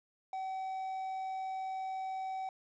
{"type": "tone", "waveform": "triangle", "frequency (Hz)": 761, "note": "F#5", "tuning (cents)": 48, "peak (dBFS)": -34, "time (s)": [0.33, 2.49], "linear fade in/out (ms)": 2, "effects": ["resampled to 16000 Hz", "11-bit"]}